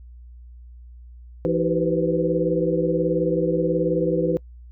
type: tone cluster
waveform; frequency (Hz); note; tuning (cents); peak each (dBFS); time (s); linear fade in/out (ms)
sine; 167.8 / 316.9 / 382.5 / 490.4 / 509; E3 / D#4 / G4 / B4 / C5; +31 / +32 / -42 / -12 / -48; -25; 1.45-4.37; 0
effects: noise-tail reverb RT60 0.1 s tail -24 dB re dry + added 60 Hz sine -40 dBFS peak until 4.71 s